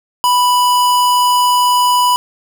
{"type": "tone", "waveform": "square", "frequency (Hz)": 987.8, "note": "B5", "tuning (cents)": 0, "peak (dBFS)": -10, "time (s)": [0.24, 2.16], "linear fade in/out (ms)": 0, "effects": []}